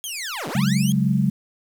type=linear two-way sweep; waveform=15% pulse; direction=down then up; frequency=3322 to 120.1 to 3322 Hz; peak=-21 dBFS; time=0.04-0.92 s; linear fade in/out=0 ms; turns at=0.48 s
type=chord; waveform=sine; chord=C# suspended fourth; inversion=none; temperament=just; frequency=138.59 / 184.79 / 207.9 Hz; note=C#3 / F#3 / G#3; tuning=0 / -2 / +2 cents; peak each=-21 dBFS; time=0.55-1.3 s; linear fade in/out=5 ms
effects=8-bit